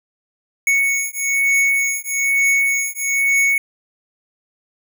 square beating tone pair, 2217 / 2218.1 Hz, C#7 / C#7, 0 / 0 cents, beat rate 1.1 Hz, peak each -19 dBFS, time 0.67-3.58 s, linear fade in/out 2 ms, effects none

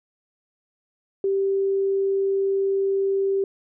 sine tone, 390.9 Hz, G4, 5 cents flat, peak -19 dBFS, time 1.24-3.44 s, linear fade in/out 2 ms, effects none

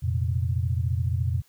sine chord, F suspended fourth, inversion none, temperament equal, 87.31 / 116.54 / 130.81 Hz, F2 / Bb2 / C3, 0 / 0 / 0 cents, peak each -25 / -27 / -30 dBFS, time 0.02-1.42 s, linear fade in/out 20 ms, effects white hiss -62 dBFS RMS until 1.48 s

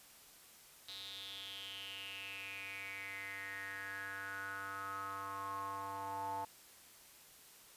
square tone with band-pass filter sweep, 98 Hz, G2, in tune, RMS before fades -45 dBFS, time 0.88-6.45 s, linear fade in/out 5 ms, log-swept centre 3900 to 850 Hz, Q 7.9, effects white hiss -60 dBFS RMS until 7.76 s + resampled to 32000 Hz

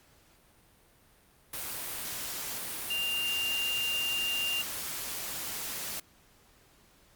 sine tone in noise, 2794 Hz, F7, in tune, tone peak -29 dBFS, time 2.9-4.62 s, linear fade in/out 5 ms, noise white, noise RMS -37 dBFS, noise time 1.53-6 s, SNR +5 dB, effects pink hiss -62 dBFS RMS until 7.15 s + Opus 48 kbps

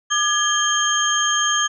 sine tone cluster, 1204 / 1681 / 3162 / 6480 Hz, D6 / G#6 / G7 / G#8, +43 / +20 / +14 / -43 cents, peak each -22 dBFS, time 0.1-1.68 s, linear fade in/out 20 ms, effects none

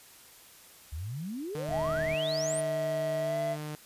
sine exponential sweep, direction up, 69 to 9750 Hz, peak -34 dBFS, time 0.92-2.61 s, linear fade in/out 10 ms
sawtooth tone, 151.2 Hz, D#3, 49 cents flat, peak -32 dBFS, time 1.55-3.75 s, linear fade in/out 0 ms
click train, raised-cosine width 5 ms, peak -30 dBFS, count 19, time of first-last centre 1.69-2.139 s, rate 40.1 Hz
triangle tone with pitch glide, 644 to 668.3 Hz, E5 to E5, -41 to +24 cents, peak -27 dBFS, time 1.69-3.57 s, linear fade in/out 50 ms, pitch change +65 cents, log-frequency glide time 3.19-3.38 s
effects white hiss -54 dBFS RMS until 3.85 s + resampled to 32000 Hz

